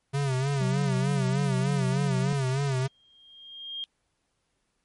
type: tone with vibrato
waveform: square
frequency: 135.1 Hz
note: C#3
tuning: 44 cents flat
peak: -25 dBFS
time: 0.13-2.88 s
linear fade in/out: 20 ms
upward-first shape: sine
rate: 3.3 Hz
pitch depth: 91 cents each way
type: tone with pitch glide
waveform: triangle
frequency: 185 to 182.35 Hz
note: F#3 to F#3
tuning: 0 to -25 cents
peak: -26 dBFS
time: 0.61-2.33 s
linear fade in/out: 0 ms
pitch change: -25 cents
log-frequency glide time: 1.46-1.87 s
type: tone with exponential growth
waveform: sine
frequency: 3220 Hz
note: G7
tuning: 46 cents sharp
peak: -30 dBFS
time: 2.73-3.84 s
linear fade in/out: 0 ms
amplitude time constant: 240 ms
effects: pink hiss -75 dBFS RMS until 4.84 s + MP3 48 kbps